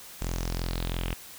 sawtooth tone with low-pass filter sweep, 43.01 Hz, F1, 26 cents flat, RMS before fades -31 dBFS, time 0.21-1.14 s, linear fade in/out 10 ms, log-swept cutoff 7600 to 2800 Hz, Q 4.3, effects white hiss -46 dBFS RMS until 1.38 s

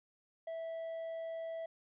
triangle tone, 656 Hz, E5, 9 cents flat, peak -37 dBFS, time 0.47-1.66 s, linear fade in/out 5 ms, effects resampled to 8000 Hz + 13-bit

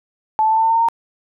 sine tone with pitch steps, 870 / 877.6 / 885.2 / 892.9 / 900.7 / 908.5 / 916.4 / 924.4 Hz, A5 / A5 / A5 / A5 / A5 / A#5 / A#5 / A#5, -20 / -5 / +10 / +25 / +40 / -45 / -30 / -15 cents, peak -12 dBFS, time 0.39-0.886 s, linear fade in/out 0 ms, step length 62 ms, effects none

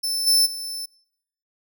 sawtooth tone with level steps, 5290 Hz, E8, 5 cents sharp, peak -20 / -12 / -26 dBFS, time 0.03-0.86 s, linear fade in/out 10 ms, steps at 0.26 / 0.45 s, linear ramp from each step 20 ms, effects noise-tail reverb RT60 0.8 s tail -25 dB re dry

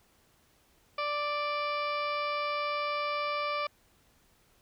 harmonic tone, 587.3 Hz, D5, in tune, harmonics 1 / 2 / 3 / 4 / 5 / 6 / 7 / 8 / 9, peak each -35 / -32 / -47 / -37 / -46 / -47 / -51 / -46 / -51 dBFS, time 0.98-3.67 s, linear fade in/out 5 ms, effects pink hiss -66 dBFS RMS until 4.61 s

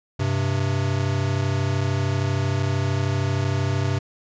square tone pair together, 97.8 / 130.81 Hz, G2 / C3, -4 / 0 cents, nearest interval perfect fourth, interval 504 cents, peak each -24 dBFS, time 0.19-3.99 s, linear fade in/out 10 ms, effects resampled to 16000 Hz

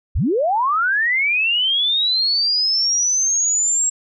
sine linear sweep, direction up, 33.35 to 7620 Hz, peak -15 dBFS, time 0.15-3.9 s, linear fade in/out 10 ms, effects none

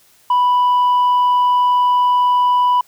sine tone, 987.8 Hz, B5, in tune, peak -8 dBFS, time 0.3-2.81 s, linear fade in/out 5 ms, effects tanh soft clip ceiling -10 dBFS + white hiss -52 dBFS RMS until 2.87 s

